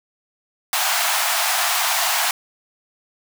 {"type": "high-pass noise", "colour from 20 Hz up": "pink", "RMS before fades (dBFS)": -20, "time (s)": [0.73, 2.31], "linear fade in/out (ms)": 2, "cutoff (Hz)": 660, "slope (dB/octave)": 96, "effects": []}